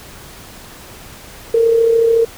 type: tone with amplitude modulation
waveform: sine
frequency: 458.4 Hz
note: A#4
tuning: 29 cents flat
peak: -7 dBFS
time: 1.54-2.25 s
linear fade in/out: 5 ms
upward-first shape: sine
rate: 33.8 Hz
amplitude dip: 45%
effects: pink hiss -37 dBFS RMS until 2.37 s